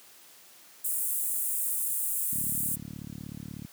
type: high-pass noise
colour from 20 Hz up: pink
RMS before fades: -30 dBFS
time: 0.84-2.76 s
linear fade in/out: 10 ms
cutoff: 8300 Hz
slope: 48 dB/octave
type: click train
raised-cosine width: 5 ms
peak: -23 dBFS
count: 49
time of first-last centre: 2.33-3.649 s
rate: 36.4 Hz
effects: white hiss -54 dBFS RMS until 3.72 s + high-pass 150 Hz 12 dB/octave